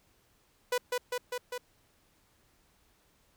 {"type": "tone with echo", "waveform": "sawtooth", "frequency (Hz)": 493.9, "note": "B4", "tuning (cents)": 0, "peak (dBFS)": -23, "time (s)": [0.72, 0.78], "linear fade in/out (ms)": 5, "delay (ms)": 200, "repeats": 4, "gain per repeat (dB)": -2, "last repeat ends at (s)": 1.58, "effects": ["pink hiss -68 dBFS RMS until 3.36 s"]}